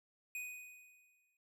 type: tone with exponential decay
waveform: square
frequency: 2489 Hz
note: D#7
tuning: in tune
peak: -40 dBFS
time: 0.35-1.37 s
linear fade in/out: 2 ms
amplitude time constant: 220 ms
effects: none